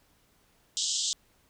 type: band-pass noise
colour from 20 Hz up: white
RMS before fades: -30 dBFS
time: 0.77-1.13 s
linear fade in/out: 0 ms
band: 3000 to 7900 Hz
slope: 96 dB/octave
effects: pink hiss -66 dBFS RMS until 1.49 s